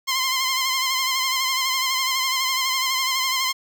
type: tone with vibrato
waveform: 10% pulse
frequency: 1046.5 Hz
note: C6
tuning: in tune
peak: -12 dBFS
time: 0.07-3.53 s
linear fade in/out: 20 ms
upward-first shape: sine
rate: 12 Hz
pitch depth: 44 cents each way
effects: none